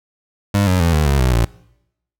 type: tone with pitch steps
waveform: 25% pulse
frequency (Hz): 100.7 / 91.81 / 83.71 / 76.32 / 69.58 / 63.44 / 57.84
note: G2 / F#2 / E2 / D#2 / C#2 / B1 / A#1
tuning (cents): +47 / -13 / +27 / -33 / +7 / +47 / -13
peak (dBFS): -9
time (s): 0.54-1.45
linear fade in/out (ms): 5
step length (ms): 130
effects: noise-tail reverb RT60 0.8 s tail -22 dB re dry